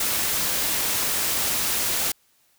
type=noise; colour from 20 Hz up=white; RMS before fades=-24 dBFS; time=0-2.12 s; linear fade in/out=5 ms; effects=white hiss -63 dBFS RMS until 2.58 s

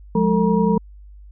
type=tone cluster; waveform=sine; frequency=178.4 / 208.9 / 451.2 / 953 Hz; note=F3 / G#3 / A4 / A#5; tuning=+37 / +10 / +44 / +38 cents; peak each=-19 / -18 / -20 / -24 dBFS; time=0.15-0.78 s; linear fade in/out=5 ms; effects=added 50 Hz sine -39 dBFS peak until 1.31 s

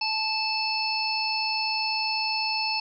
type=harmonic tone; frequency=876 Hz; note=A5; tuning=8 cents flat; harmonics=1 / 3 / 5 / 6; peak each=-30 / -30 / -30 / -30 dBFS; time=0.01-2.8 s; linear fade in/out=5 ms; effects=none

